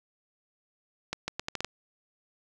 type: accelerating click train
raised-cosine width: 0.2 ms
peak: -14 dBFS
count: 7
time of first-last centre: 1.13-1.646 s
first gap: 150 ms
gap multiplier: 0.77
effects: none